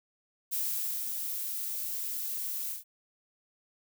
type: noise with ADSR envelope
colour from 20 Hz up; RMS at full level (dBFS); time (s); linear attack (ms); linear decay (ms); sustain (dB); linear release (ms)
violet; -31; 0.51-2.84; 24; 520; -4; 140
effects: none